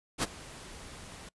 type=noise with ADSR envelope; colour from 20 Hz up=pink; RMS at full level=-27 dBFS; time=0.18-1.29 s; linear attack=51 ms; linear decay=24 ms; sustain=-20 dB; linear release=4 ms; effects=noise-tail reverb RT60 0.1 s tail -24 dB re dry + resampled to 24000 Hz